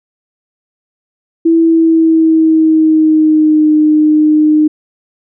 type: tone with pitch glide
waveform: sine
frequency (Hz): 329.6 to 305.8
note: E4 to D#4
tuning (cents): 0 to -30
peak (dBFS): -5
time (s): 1.45-4.68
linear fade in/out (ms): 10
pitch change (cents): -130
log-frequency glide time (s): 1.56-3.72
effects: none